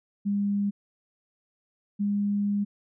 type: tone pair in turn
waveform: sine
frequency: 202.1 / 203.5 Hz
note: G#3 / G#3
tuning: -47 / -35 cents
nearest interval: unison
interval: 12 cents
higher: second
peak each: -23 dBFS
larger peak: neither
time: 0.25-0.71 / 1.99-2.65 s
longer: second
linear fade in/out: 20 ms
effects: none